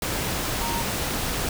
sine tone in noise, 930 Hz, A#5, 4 cents flat, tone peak -29 dBFS, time 0.61-0.82 s, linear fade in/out 2 ms, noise pink, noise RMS -27 dBFS, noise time 0.02-1.49 s, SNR -5 dB, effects none

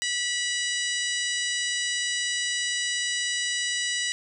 harmonic tone with a mistuned harmonic, 977 Hz, B5, 19 cents flat, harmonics 2 / 3 / 4 / 5 / 6 / 7 / 8 / 9, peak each -30 / -31 / -33 / -37 / -36 / -40 / -35 / -37 dBFS, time 0.02-4.12 s, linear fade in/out 0 ms, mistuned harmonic 9, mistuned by -29 cents, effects none

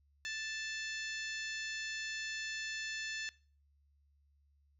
harmonic tone with a mistuned harmonic, 880 Hz, A5, in tune, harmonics 2 / 3 / 4 / 5 / 6 / 7 / 8, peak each -41 / -45 / -47 / -49 / -51 / -52 / -53 dBFS, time 0.25-3.29 s, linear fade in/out 0 ms, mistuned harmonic 5, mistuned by -32 cents, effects noise-tail reverb RT60 0.4 s tail -21 dB re dry + added 71 Hz sine -68 dBFS peak until 4.79 s

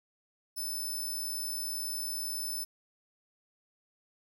5% pulse tone, 5274 Hz, E8, in tune, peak -28 dBFS, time 0.56-2.65 s, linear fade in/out 20 ms, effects none

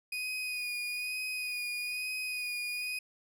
35% pulse tone with vibrato, 2477 Hz, D#7, 8 cents flat, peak -32 dBFS, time 0.12-2.99 s, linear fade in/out 5 ms, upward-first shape sine, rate 1.1 Hz, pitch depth 24 cents each way, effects none

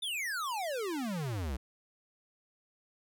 square exponential sweep, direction down, 3646 to 59.7 Hz, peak -34 dBFS, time 0.02-1.57 s, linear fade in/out 10 ms, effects none

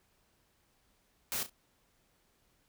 white noise with echo, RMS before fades -35 dBFS, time 1.32-1.43 s, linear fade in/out 0 ms, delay 33 ms, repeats 2, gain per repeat -11 dB, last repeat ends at 1.496 s, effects pink hiss -72 dBFS RMS until 2.68 s

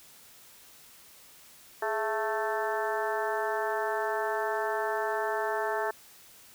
harmonic tone with a mistuned harmonic, 220.4 Hz, A3, 3 cents sharp, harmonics 2 / 3 / 4 / 5 / 6 / 7 / 8, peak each -33 / -34 / -33 / -39 / -39 / -39 / -37 dBFS, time 1.82-5.91 s, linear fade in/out 5 ms, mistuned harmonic 2, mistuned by -74 cents, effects white hiss -54 dBFS RMS until 6.54 s

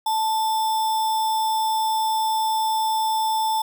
sine tone with sample-and-hold, 880 Hz, A5, in tune, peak -19 dBFS, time 0.06-3.62 s, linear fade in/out 5 ms, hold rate 4410 Hz, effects none

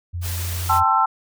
sine tone, 87.31 Hz, F2, in tune, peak -24 dBFS, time 0.13-0.84 s, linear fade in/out 20 ms
white noise, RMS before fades -31 dBFS, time 0.21-0.81 s, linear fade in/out 50 ms
sine chord, A minor seventh, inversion third, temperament equal with one note detuned, 784 / 880 / 1046.5 / 1334.6 Hz, G5 / A5 / C6 / E6, 0 / 0 / 0 / +21 cents, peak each -22 / -19 / -22 / -18 dBFS, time 0.69-1.06 s, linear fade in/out 10 ms
effects none

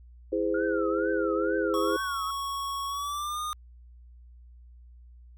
sine chord, E augmented, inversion none, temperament just, 329.6 / 412 / 515 Hz, E4 / G#4 / B#4, 0 / -14 / -28 cents, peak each -29 dBFS, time 0.32-1.97 s, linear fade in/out 10 ms
sine tone with vibrato, 1397 Hz, F6, in tune, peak -33 dBFS, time 0.54-2.31 s, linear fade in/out 5 ms, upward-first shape triangle, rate 2.2 Hz, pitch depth 190 cents each way
square tone with pitch glide, 1108.7 to 1223.1 Hz, C#6 to D#6, 0 to -30 cents, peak -31 dBFS, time 1.74-3.53 s, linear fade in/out 0 ms, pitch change +170 cents, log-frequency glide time 2.87-3.41 s
effects added 60 Hz sine -48 dBFS peak until 5.37 s

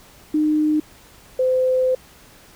sine tone pair in turn, 305.3 / 513.5 Hz, D#4 / C5, -33 / -33 cents, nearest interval major sixth, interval 900 cents, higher second, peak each -15 dBFS, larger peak neither, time 0.34-0.8 / 1.39-1.95 s, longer second, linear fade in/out 5 ms, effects pink hiss -48 dBFS RMS until 2.55 s

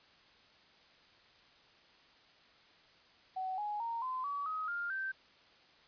sine tone with pitch steps, 752 / 834.4 / 925.8 / 1027.3 / 1139.8 / 1264.7 / 1403.3 / 1557 Hz, F#5 / G#5 / A#5 / C6 / C#6 / D#6 / F6 / G6, +28 / +8 / -12 / -32 / +48 / +28 / +8 / -12 cents, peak -35 dBFS, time 3.36-5.12 s, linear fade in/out 10 ms, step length 220 ms, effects white hiss -63 dBFS RMS until 5.87 s + resampled to 11025 Hz

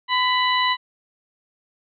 harmonic tone with a mistuned harmonic, 990 Hz, B5, 4 cents sharp, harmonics 1 / 2 / 3 / 4, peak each -20 / -23 / -25 / -26 dBFS, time 0.08-0.77 s, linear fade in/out 50 ms, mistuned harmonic 1, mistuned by +35 cents, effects none

